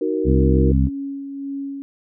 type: chord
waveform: sine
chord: D# minor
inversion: none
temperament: just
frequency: 311.1 / 373.4 / 466.7 Hz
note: D#4 / F#4 / A#4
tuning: 0 / +16 / +2 cents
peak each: -23 dBFS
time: 0.01-0.72 s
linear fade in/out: 5 ms
type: harmonic tone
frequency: 66.7 Hz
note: C2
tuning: 34 cents sharp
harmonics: 1 / 2 / 3 / 4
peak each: -16 / -19 / -21 / -22 dBFS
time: 0.24-0.9 s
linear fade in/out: 50 ms
type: tone with tremolo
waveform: sine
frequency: 277.2 Hz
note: C#4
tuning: in tune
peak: -24 dBFS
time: 0.87-1.82 s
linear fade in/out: 0 ms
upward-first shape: sine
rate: 1.8 Hz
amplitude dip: 40%
effects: none